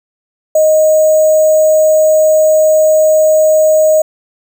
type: tone with sample-and-hold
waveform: sine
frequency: 622.3 Hz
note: D#5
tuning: in tune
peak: -5 dBFS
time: 0.55-4.02 s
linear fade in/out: 5 ms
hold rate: 7350 Hz
effects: none